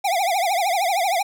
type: tone with vibrato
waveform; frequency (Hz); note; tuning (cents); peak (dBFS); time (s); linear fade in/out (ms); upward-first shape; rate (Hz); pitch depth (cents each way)
square; 740; F#5; 0; -19; 0.04-1.23; 10; triangle; 13; 210
effects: none

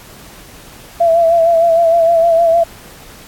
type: tone with vibrato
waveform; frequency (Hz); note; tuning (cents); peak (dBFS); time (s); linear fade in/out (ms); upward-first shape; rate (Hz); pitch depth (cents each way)
sine; 669; E5; +25; -7; 1-2.64; 10; sine; 6.5; 41
effects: pink hiss -38 dBFS RMS until 3.27 s + AAC 64 kbps

